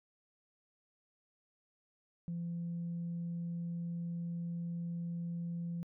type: tone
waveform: sine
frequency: 170.6 Hz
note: F3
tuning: 40 cents flat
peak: -35 dBFS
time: 2.28-5.83 s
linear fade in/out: 0 ms
effects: tanh soft clip ceiling -33 dBFS